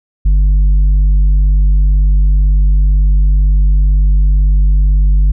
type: tone with tanh clipping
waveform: triangle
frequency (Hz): 48.98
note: G1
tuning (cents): -1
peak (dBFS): -7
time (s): 0.25-5.32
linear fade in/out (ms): 10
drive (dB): 9
effects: none